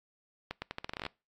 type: accelerating click train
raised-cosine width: 0.3 ms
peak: -20 dBFS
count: 13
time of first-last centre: 0.51-1.065 s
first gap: 110 ms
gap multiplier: 0.82
effects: noise-tail reverb RT60 0.3 s tail -25 dB re dry + AAC 48 kbps